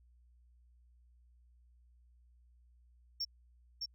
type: tone with echo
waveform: sine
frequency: 5470 Hz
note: F8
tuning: 37 cents flat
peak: -31 dBFS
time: 3.2-3.25 s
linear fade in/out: 10 ms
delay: 610 ms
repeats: 1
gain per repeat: -4 dB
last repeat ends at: 3.86 s
effects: tanh soft clip ceiling -33 dBFS + added 60 Hz sine -62 dBFS peak until 3.94 s